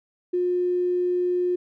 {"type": "tone with tanh clipping", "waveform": "triangle", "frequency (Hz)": 357.9, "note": "F4", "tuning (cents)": 42, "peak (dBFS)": -20, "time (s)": [0.33, 1.56], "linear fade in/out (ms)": 10, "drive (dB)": 3, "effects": []}